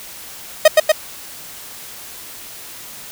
45% pulse tone with echo, 622.3 Hz, D#5, in tune, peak -4 dBFS, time 0.65-0.68 s, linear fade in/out 5 ms, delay 120 ms, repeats 2, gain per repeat -2 dB, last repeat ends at 0.92 s, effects white hiss -35 dBFS RMS until 3.11 s

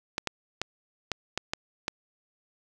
clicks, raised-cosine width 0.2 ms, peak -11 dBFS, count 7, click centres 0.181 / 0.273 / 0.616 / 1.117 / 1.376 / 1.535 / 1.881 s, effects none

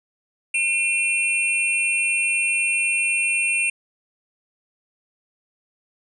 sine tone cluster, 2416 / 2708 / 8840 Hz, D7 / E7 / C#9, +48 / +46 / -6 cents, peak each -23 / -21 / -27 dBFS, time 0.54-3.7 s, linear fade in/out 5 ms, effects none

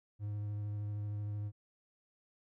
triangle tone with vibrato, 103.83 Hz, G#2, in tune, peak -34 dBFS, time 0.19-1.52 s, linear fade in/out 50 ms, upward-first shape sine, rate 13 Hz, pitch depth 14 cents each way, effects none

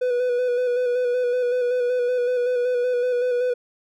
triangle tone with vibrato, 493.9 Hz, B4, in tune, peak -17 dBFS, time 0.01-3.54 s, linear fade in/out 10 ms, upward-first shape square, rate 5.3 Hz, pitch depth 25 cents each way, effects none

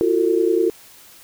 sine tone cluster, 339.6 / 369.7 / 449 Hz, F4 / F#4 / A4, -48 / -1 / +35 cents, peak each -19 dBFS, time 0.01-0.7 s, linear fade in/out 0 ms, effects white hiss -46 dBFS RMS until 1.23 s

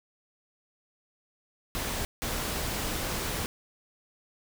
pink noise bursts at uneven times, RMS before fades -32 dBFS, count 2, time 1.75-2.05 / 2.22-3.46 s, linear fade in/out 0 ms, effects none

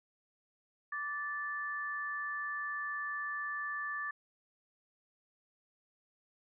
sine tone pair together, 1169.9 / 1754 Hz, D6 / A6, -7 / -6 cents, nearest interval perfect fifth, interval 701 cents, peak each -40 / -37 dBFS, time 0.92-4.11 s, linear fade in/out 5 ms, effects none

